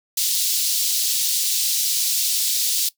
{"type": "high-pass noise", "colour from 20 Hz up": "pink", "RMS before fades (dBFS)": -21, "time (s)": [0.17, 2.89], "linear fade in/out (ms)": 5, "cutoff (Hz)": 3800, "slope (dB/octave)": 24, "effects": ["noise-tail reverb RT60 0.1 s tail -19 dB re dry"]}